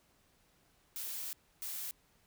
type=noise bursts at uneven times; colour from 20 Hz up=blue; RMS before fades=-41 dBFS; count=2; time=0.96-1.33 / 1.62-1.91 s; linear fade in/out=0 ms; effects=pink hiss -70 dBFS RMS until 2.26 s